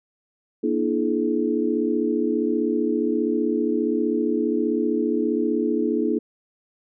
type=tone cluster; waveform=sine; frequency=237.7 / 299.1 / 334.3 / 427.1 Hz; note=A#3 / D4 / E4 / G#4; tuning=+34 / +32 / +24 / +48 cents; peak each=-25 dBFS; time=0.63-6.19 s; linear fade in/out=10 ms; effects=none